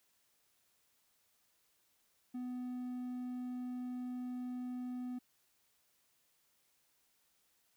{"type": "tone", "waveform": "triangle", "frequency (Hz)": 249.3, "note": "B3", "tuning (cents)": 16, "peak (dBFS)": -37, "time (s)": [2.34, 5.19], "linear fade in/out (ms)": 10, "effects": ["white hiss -75 dBFS RMS until 7.76 s"]}